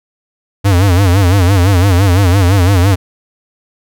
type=tone with vibrato; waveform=square; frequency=93.7 Hz; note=F#2; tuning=22 cents sharp; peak=-7 dBFS; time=0.64-2.96 s; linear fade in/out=20 ms; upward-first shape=sine; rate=5.9 Hz; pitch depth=140 cents each way; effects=none